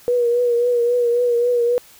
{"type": "tone with vibrato", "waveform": "sine", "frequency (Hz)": 481.3, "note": "B4", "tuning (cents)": -45, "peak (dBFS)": -14, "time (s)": [0.08, 1.78], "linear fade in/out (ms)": 0, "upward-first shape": "triangle", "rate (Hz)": 3.7, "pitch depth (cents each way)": 44, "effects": ["white hiss -47 dBFS RMS until 1.99 s"]}